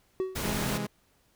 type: tone with exponential decay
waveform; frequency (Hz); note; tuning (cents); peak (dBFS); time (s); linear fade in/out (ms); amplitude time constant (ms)
triangle; 376.2; F#4; +29; -22; 0.2-0.51; 0; 67
type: noise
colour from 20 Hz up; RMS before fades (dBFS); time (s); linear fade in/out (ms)
pink; -33; 0.35-0.78; 10
type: chord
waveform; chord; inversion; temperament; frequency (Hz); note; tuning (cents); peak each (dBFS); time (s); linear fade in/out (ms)
sawtooth; C augmented; none; equal; 130.81 / 164.81 / 207.7; C3 / E3 / G#3; 0 / 0 / 0; -33 / -33 / -29; 0.43-0.87; 10
effects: pink hiss -67 dBFS RMS until 1.35 s